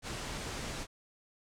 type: low-pass noise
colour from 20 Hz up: pink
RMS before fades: -40 dBFS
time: 0.02-0.87 s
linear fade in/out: 50 ms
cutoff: 8900 Hz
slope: 24 dB/octave
effects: none